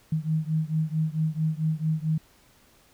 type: beating tone pair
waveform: sine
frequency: 155.56 / 160.06 Hz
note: D#3 / D#3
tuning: 0 / +49 cents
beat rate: 4.5 Hz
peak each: -26 / -27 dBFS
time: 0.12-2.18 s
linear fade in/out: 5 ms
effects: pink hiss -59 dBFS RMS until 2.93 s